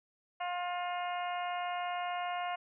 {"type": "harmonic tone", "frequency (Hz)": 354.7, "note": "F4", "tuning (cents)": 27, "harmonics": [2, 3, 4, 5, 6, 7, 8], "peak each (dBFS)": [-35, -41, -45, -49, -46, -51, -47], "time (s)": [0.4, 2.56], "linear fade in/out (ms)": 10, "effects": []}